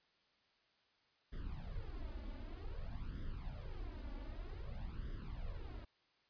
brown noise with flanger, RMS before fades -45 dBFS, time 1.32-5.85 s, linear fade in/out 10 ms, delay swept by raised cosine 0.59 to 3.49 ms, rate 0.53 Hz, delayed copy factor +1, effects white hiss -75 dBFS RMS until 6.29 s + resampled to 11025 Hz

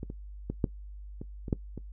clicks, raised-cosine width 3 ms, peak -24 / -26 / -19 / -12 / -25 / -25 / -13 / -25 dBFS, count 8, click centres 0.031 / 0.101 / 0.5 / 0.642 / 1.215 / 1.482 / 1.528 / 1.777 s, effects noise-tail reverb RT60 0.1 s tail -19 dB re dry + added 50 Hz sine -41 dBFS peak until 1.92 s

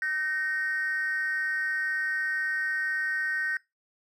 triangle ring-modulated tone, 1697 Hz, G#6, 37 cents sharp, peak -20 dBFS, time 0.02-3.57 s, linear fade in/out 2 ms, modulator 162 Hz, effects noise-tail reverb RT60 0.2 s tail -23 dB re dry + tanh soft clip ceiling -22 dBFS

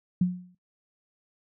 sine tone with exponential decay, 180 Hz, F#3, 47 cents flat, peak -17 dBFS, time 0.21-0.55 s, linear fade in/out 5 ms, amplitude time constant 72 ms, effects noise-tail reverb RT60 0.1 s tail -17 dB re dry

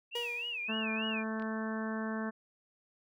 sine tone with vibrato, 2637 Hz, E7, in tune, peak -35 dBFS, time 0.11-1.24 s, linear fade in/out 50 ms, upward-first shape sine, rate 3.4 Hz, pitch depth 170 cents each way
35% pulse tone with exponential decay, 476 Hz, A#4, 36 cents sharp, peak -33 dBFS, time 0.15-0.8 s, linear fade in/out 5 ms, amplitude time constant 140 ms
harmonic tone, 220 Hz, A3, in tune, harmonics 1 / 2 / 3 / 4 / 5 / 6 / 7 / 8, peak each -35 / -43 / -44 / -48 / -45 / -50 / -45 / -46 dBFS, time 0.68-2.31 s, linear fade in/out 20 ms
clicks, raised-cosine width 0.3 ms, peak -35 dBFS, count 2, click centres 1.398 / 1.423 s
effects none

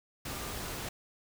sine tone in noise, 1200 Hz, D6, 37 cents sharp, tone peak -50 dBFS, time 0.3-0.51 s, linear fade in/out 5 ms, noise pink, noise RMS -39 dBFS, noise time 0.25-0.89 s, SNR -14 dB, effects none

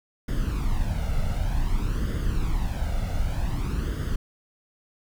brown noise with flanger, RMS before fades -25 dBFS, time 0.28-4.16 s, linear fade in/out 5 ms, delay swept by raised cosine 0.6 to 1.45 ms, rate 0.54 Hz, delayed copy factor +0.65, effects none

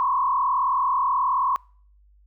sine tone with frequency modulation, 1046.5 Hz, C6, in tune, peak -19 dBFS, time 0-1.56 s, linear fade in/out 0 ms, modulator 38.6 Hz, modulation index 1.9, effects noise-tail reverb RT60 0.5 s tail -25 dB re dry + added 50 Hz sine -53 dBFS peak until 2.26 s

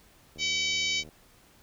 click train, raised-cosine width 2 ms, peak -36 dBFS, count 57, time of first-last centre 0.36-1.089 s, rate 76.8 Hz
harmonic tone, 762 Hz, G5, 49 cents flat, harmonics 3 / 4 / 5 / 6 / 7 / 8 / 9, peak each -30 / -32 / -34 / -36 / -37 / -38 / -39 dBFS, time 0.38-1.04 s, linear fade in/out 50 ms
effects pink hiss -59 dBFS RMS until 1.62 s

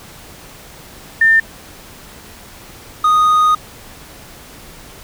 sine / triangle tone pair in turn, 1800 / 1240.6 Hz, A6 / D#6, +39 / -5 cents, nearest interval tritone, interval 644 cents, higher first, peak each -7 dBFS, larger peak neither, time 1.21-1.4 / 3.04-3.55 s, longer second, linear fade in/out 5 ms, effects pink hiss -38 dBFS RMS until 5.03 s

